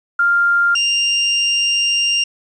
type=tone pair in turn; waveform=sine / 30% pulse; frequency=1396.9 / 2794 Hz; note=F6 / F7; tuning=0 / 0 cents; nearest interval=octave; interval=1200 cents; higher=second; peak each=-11 dBFS; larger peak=neither; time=0.19-0.75 / 0.75-2.24 s; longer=second; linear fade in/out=5 ms; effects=resampled to 22050 Hz + 8-bit